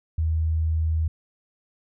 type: tone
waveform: sine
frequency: 79.9 Hz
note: D#2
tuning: 47 cents sharp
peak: -20 dBFS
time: 0.18-1.08 s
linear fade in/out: 5 ms
effects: none